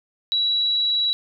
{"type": "tone", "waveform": "sine", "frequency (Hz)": 3907, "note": "B7", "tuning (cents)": -19, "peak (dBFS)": -18, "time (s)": [0.32, 1.13], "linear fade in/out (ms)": 0, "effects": []}